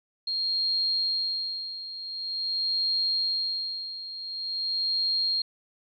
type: tone with tremolo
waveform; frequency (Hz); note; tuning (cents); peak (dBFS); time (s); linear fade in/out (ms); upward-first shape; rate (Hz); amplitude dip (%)
sine; 4232; C8; +19; -23; 0.27-5.42; 5; sine; 0.46; 75
effects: none